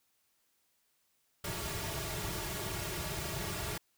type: noise with comb filter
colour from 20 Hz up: pink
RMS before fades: -38 dBFS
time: 1.44-3.78 s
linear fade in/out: 5 ms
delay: 3.9 ms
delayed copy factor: -0.95
effects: white hiss -75 dBFS RMS until 3.97 s